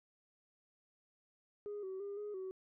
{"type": "tone with pitch steps", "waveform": "sine", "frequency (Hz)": [412.9, 379.5, 402.5, 416.1, 377.1], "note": ["G#4", "F#4", "G4", "G#4", "F#4"], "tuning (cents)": [-10, 44, 46, 3, 33], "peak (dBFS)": -39, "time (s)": [1.66, 2.51], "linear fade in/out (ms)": 0, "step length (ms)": 170, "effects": ["tanh soft clip ceiling -38 dBFS"]}